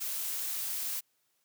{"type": "noise", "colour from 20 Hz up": "blue", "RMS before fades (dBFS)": -35, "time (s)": [0, 1.01], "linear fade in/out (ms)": 20, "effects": ["white hiss -75 dBFS RMS until 1.44 s", "high-pass 100 Hz 12 dB/octave"]}